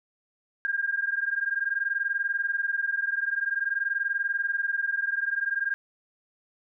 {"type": "tone pair together", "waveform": "sine", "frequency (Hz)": [1600, 1620.5], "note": ["G6", "G#6"], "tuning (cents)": [35, -43], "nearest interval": "unison", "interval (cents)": 22, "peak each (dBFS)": -28, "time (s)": [0.65, 5.74], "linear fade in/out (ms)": 0, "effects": []}